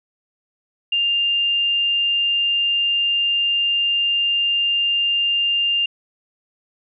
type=tone; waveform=sine; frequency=2800 Hz; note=F7; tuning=4 cents sharp; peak=-16 dBFS; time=0.92-5.86 s; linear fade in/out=5 ms; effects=none